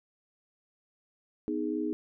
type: chord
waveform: sine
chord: G# minor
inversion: first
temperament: just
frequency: 249.2 / 311.5 / 415.3 Hz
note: B3 / D#4 / G#4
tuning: +16 / +2 / 0 cents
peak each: -35 / -31 / -35 dBFS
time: 1.48-1.93 s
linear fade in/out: 0 ms
effects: none